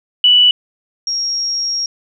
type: tone pair in turn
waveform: sine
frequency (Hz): 2960 / 5588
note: F#7 / F8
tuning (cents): 0 / 0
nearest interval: major seventh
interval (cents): 1100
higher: second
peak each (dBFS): -6 / -16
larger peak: first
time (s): 0.24-0.51 / 1.07-1.86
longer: second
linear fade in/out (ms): 2
effects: none